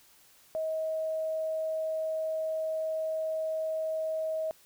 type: tone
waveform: sine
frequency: 635 Hz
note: D#5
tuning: 35 cents sharp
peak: -29 dBFS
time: 0.55-4.51 s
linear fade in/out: 0 ms
effects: white hiss -60 dBFS RMS until 4.65 s